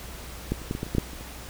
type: clicks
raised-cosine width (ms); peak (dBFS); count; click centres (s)
3; -12 / -27 / -14 / -18 / -16 / -26 / -13 / -8 / -27 / -27; 10; 0.52 / 0.617 / 0.711 / 0.751 / 0.831 / 0.866 / 0.95 / 0.983 / 1.133 / 1.21
effects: added 60 Hz sine -42 dBFS peak until 1.49 s + pink hiss -42 dBFS RMS until 1.49 s